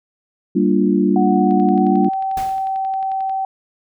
sine chord, G minor seventh, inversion none, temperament equal, 196 / 233.1 / 293.7 / 349.2 Hz, G3 / Bb3 / D4 / F4, 0 / 0 / 0 / 0 cents, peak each -16 / -19 / -18 / -19 dBFS, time 0.55-2.09 s, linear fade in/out 10 ms
sine tone with pitch glide, 740 to 770.1 Hz, F#5 to G5, 0 to -31 cents, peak -18 dBFS, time 1.16-3.45 s, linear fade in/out 2 ms, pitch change +69 cents, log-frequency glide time 1.69-2.09 s
click train, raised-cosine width 0.3 ms, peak -26 dBFS, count 21, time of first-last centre 1.51-3.296 s, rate 11.2 Hz
pink noise with exponential decay, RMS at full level -30 dBFS, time 2.37-2.82 s, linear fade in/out 2 ms, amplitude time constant 97 ms
effects none

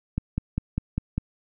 click train, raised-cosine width 5 ms, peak -12 dBFS, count 6, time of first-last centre 0.18-1.18 s, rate 5 Hz, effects none

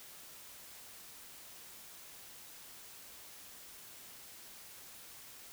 silence, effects white hiss -53 dBFS RMS until 5.52 s

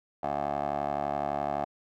15% pulse tone with band-pass filter, 71.8 Hz, D2, 39 cents flat, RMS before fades -31 dBFS, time 0.23-1.65 s, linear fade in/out 5 ms, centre 730 Hz, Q 3.3, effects none

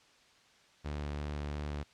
sawtooth tone with vibrato, 73.42 Hz, D2, in tune, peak -32 dBFS, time 0.84-1.84 s, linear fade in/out 20 ms, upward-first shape square, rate 2.9 Hz, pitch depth 9 cents each way, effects white hiss -63 dBFS RMS until 1.93 s + low-pass 5000 Hz 12 dB/octave

